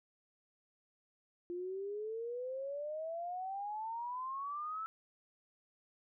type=exponential sweep; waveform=sine; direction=up; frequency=346.3 to 1326 Hz; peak=-38 dBFS; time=1.5-4.86 s; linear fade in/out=0 ms; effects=none